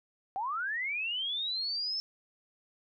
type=linear sweep; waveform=sine; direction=up; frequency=737 to 5330 Hz; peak=-31 dBFS; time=0.36-2 s; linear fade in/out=0 ms; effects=none